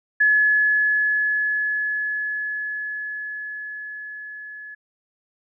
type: tone with level ramp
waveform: sine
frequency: 1705 Hz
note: G#6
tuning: 45 cents sharp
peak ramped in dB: -13 to -35 dBFS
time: 0.2-4.75 s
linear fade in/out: 10 ms
effects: none